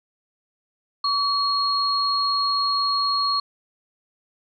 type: tone pair together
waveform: sine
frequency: 1136 / 4289 Hz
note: C#6 / C8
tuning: +42 / +42 cents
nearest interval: octave + major seventh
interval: 2300 cents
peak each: -22 dBFS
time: 1.04-3.4 s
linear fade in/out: 5 ms
effects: none